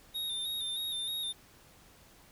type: tone with vibrato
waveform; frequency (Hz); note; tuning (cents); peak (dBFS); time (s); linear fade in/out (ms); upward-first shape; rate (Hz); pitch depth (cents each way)
square; 3677; A#7; -24; -34; 0.14-1.33; 20; square; 3.2; 38
effects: pink hiss -59 dBFS RMS until 2.31 s